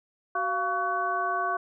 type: harmonic tone with a mistuned harmonic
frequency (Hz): 375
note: F#4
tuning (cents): +23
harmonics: 1 / 2 / 3 / 4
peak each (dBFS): -36 / -30 / -28 / -32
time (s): 0.35-1.57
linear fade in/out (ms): 5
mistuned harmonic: 2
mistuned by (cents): -130
effects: none